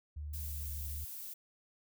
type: tone with pitch glide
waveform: sine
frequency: 74.4 to 73.21 Hz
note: D2 to D2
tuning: +23 to -5 cents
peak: -39 dBFS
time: 0.16-1.05 s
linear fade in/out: 10 ms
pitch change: -28 cents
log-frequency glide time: 0.38-0.45 s
type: noise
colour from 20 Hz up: violet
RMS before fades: -45 dBFS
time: 0.33-1.34 s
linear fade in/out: 10 ms
effects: none